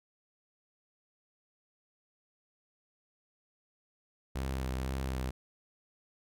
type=tone with vibrato; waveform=sawtooth; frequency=65.41 Hz; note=C2; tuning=in tune; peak=-29 dBFS; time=4.35-5.31 s; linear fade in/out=10 ms; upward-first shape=sine; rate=2 Hz; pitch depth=28 cents each way; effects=none